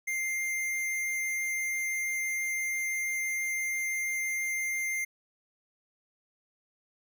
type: tone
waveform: square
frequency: 2101 Hz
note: C7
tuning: 7 cents sharp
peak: -30 dBFS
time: 0.07-5.05 s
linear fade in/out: 10 ms
effects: none